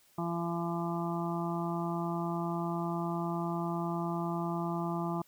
harmonic tone, 170 Hz, F3, 46 cents flat, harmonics 1 / 2 / 4 / 5 / 6 / 7, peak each -34 / -37 / -40 / -41 / -42 / -42 dBFS, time 0.18-5.22 s, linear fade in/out 5 ms, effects white hiss -65 dBFS RMS until 5.27 s

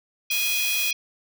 harmonic tone, 828 Hz, G#5, 5 cents flat, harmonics 3 / 4 / 5 / 6 / 7, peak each -25 / -30 / -35 / -37 / -34 dBFS, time 0.3-0.93 s, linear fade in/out 5 ms
blue noise, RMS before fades -28 dBFS, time 0.31-0.91 s, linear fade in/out 2 ms
effects none

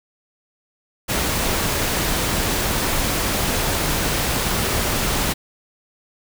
pink noise, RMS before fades -21 dBFS, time 1.08-5.34 s, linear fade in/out 20 ms, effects none

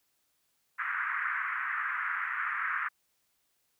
pink band-pass noise, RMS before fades -33 dBFS, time 0.78-2.89 s, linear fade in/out 20 ms, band 1200 to 2000 Hz, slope 48 dB/octave, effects white hiss -75 dBFS RMS until 3.79 s

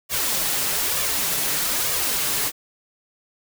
white noise with flanger, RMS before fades -23 dBFS, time 0.09-2.52 s, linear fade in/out 50 ms, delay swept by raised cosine 1.7 to 7.4 ms, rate 1.1 Hz, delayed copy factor +0.55, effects none

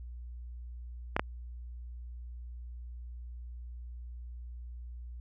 clicks, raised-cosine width 0.5 ms, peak -12 dBFS, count 2, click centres 1.165 / 1.195 s, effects added 60 Hz sine -41 dBFS peak until 5.2 s

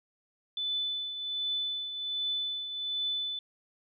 sine tone with tremolo, 3500 Hz, A7, 10 cents flat, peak -28 dBFS, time 0.57-3.39 s, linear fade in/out 2 ms, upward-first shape triangle, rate 1.3 Hz, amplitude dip 60%, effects none

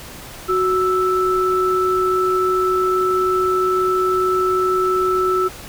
sine tone pair together, 370 / 1318.5 Hz, F#4 / E6, 0 / 0 cents, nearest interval octave + minor seventh, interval 2200 cents, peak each -17 / -18 dBFS, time 0.48-5.49 s, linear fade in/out 20 ms, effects pink hiss -36 dBFS RMS until 5.68 s

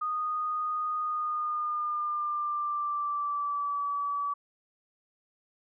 sine tone with pitch glide, 1236 to 1146.6 Hz, D#6 to D6, -12 to -42 cents, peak -28 dBFS, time 0.01-4.34 s, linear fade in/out 10 ms, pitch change -130 cents, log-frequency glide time 0.99-3.84 s, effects none

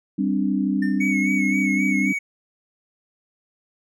sine chord, G suspended fourth, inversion none, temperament just, 196 / 261.3 / 294 Hz, G3 / C4 / D4, 0 / -2 / +2 cents, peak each -22 / -24 / -24 dBFS, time 0.18-2.13 s, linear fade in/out 10 ms
triangle tone with exponential decay, 1800 Hz, A6, 39 cents sharp, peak -25 dBFS, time 0.82-1.16 s, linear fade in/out 5 ms, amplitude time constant 72 ms
triangle tone with vibrato, 2217 Hz, C#7, in tune, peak -21 dBFS, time 1-2.19 s, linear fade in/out 10 ms, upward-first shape sine, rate 3.8 Hz, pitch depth 42 cents each way
effects none

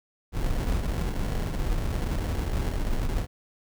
brown noise with sample-and-hold, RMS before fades -27 dBFS, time 0.32-3.27 s, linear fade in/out 50 ms, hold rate 1225 Hz, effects none

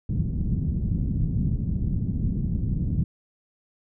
white low-pass noise, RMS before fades -25 dBFS, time 0.09-3.04 s, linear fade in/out 5 ms, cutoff 190 Hz, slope 24 dB/octave, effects none

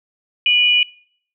sine tone pair together, 2454 / 2940 Hz, D#7 / F#7, -25 / -12 cents, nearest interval minor third, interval 313 cents, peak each -14 dBFS, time 0.46-0.83 s, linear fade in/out 2 ms, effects noise-tail reverb RT60 0.6 s tail -23 dB re dry

